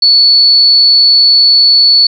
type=tone; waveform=sine; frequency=4435 Hz; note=C#8; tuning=in tune; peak=-3 dBFS; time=0.02-2.07 s; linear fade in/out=5 ms; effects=none